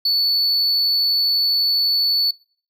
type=tone; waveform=triangle; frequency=4456 Hz; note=C#8; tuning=8 cents sharp; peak=-14 dBFS; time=0.05-2.31 s; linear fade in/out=5 ms; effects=noise-tail reverb RT60 0.5 s tail -24 dB re dry